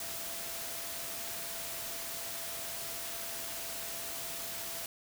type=tone in noise; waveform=sine; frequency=671 Hz; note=E5; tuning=31 cents sharp; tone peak=-50 dBFS; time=0-4.86 s; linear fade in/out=2 ms; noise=white; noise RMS=-40 dBFS; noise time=0-4.86 s; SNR=-13 dB; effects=none